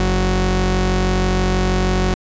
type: tone pair together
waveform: sawtooth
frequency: 46.25 / 185 Hz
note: F#1 / F#3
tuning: 0 / 0 cents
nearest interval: 2 octaves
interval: 2400 cents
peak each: -13 dBFS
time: 0-2.14 s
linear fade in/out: 0 ms
effects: resampled to 16000 Hz